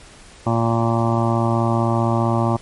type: harmonic tone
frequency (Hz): 115.4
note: A#2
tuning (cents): -17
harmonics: 1 / 2 / 3 / 5 / 6 / 7 / 8 / 9 / 10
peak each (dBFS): -19 / -22 / -24 / -26 / -27 / -27 / -28 / -29 / -29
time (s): 0.46-2.57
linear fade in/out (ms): 10
effects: pink hiss -44 dBFS RMS until 2.61 s + MP3 48 kbps